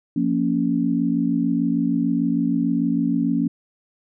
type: chord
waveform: sine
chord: Bb minor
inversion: second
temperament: just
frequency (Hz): 174.81 / 233.1 / 279.7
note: F3 / Bb3 / Db4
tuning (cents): +2 / 0 / +16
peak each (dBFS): -24 / -22 / -21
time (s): 0.16-3.48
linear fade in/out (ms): 5
effects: none